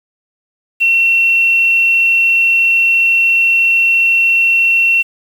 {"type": "tone with quantisation", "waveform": "sine", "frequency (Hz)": 2717, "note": "F7", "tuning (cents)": -48, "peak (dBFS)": -8, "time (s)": [0.8, 5.03], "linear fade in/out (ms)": 20, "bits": 6, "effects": []}